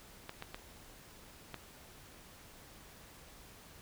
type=clicks; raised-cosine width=0.3 ms; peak=-26 dBFS; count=4; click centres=0.294 / 0.424 / 0.545 / 1.543 s; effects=pink hiss -56 dBFS RMS until 3.81 s